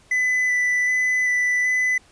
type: tone with vibrato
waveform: triangle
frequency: 1995 Hz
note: B6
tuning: 17 cents sharp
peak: -16 dBFS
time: 0.11-1.98 s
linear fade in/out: 5 ms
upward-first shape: square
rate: 1.3 Hz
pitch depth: 9 cents each way
effects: pink hiss -54 dBFS RMS until 2.11 s + resampled to 22050 Hz